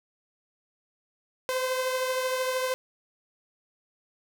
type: beating tone pair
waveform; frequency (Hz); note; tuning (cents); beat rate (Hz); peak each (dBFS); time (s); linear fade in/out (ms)
sawtooth; 513 / 526; C5 / C5; -34 / +9; 13; -23 / -31; 1.49-2.74; 0
effects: none